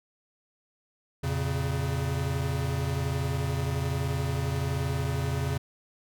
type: tone cluster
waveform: square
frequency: 84.9 / 116.5 / 137.7 Hz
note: F2 / A#2 / C#3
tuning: -48 / -1 / -11 cents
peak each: -32 / -36 / -30 dBFS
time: 1.23-5.58 s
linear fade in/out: 10 ms
effects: none